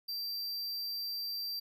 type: tone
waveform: square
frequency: 4699 Hz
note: D8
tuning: in tune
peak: -36 dBFS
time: 0.08-1.6 s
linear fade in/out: 10 ms
effects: none